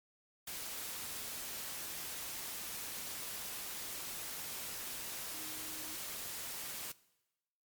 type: tone in noise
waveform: sine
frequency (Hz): 312.2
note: D#4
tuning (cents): +6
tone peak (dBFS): -54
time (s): 5.34-5.95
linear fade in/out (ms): 5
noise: white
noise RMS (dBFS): -43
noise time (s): 0.47-6.92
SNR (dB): -14
effects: noise-tail reverb RT60 1.0 s tail -21 dB re dry + MP3 96 kbps